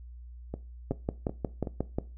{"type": "two click trains", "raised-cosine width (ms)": 2, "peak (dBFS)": [-15, -21], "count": [7, 4], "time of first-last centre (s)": [[0.91, 1.985], [0.54, 1.672]], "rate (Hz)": [5.58, 2.65], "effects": ["noise-tail reverb RT60 0.3 s tail -18 dB re dry", "added 60 Hz sine -43 dBFS peak until 2.17 s"]}